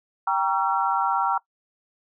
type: chord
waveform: sine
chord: G diminished seventh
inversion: none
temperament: just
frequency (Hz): 784 / 940.8 / 1128.9 / 1354.7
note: G5 / Bb5 / Db6 / Fb6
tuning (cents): 0 / +16 / +31 / +47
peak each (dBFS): -25 / -24 / -29 / -25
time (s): 0.27-1.38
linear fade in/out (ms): 5
effects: noise-tail reverb RT60 0.1 s tail -21 dB re dry